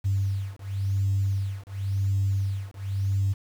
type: beating tone pair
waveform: sine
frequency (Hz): 97.5 / 98.43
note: G2 / G2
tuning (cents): -9 / +8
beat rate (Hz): 0.93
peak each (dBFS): -26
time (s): 0.04-3.34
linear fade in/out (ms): 20
effects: tanh soft clip ceiling -16 dBFS + 8-bit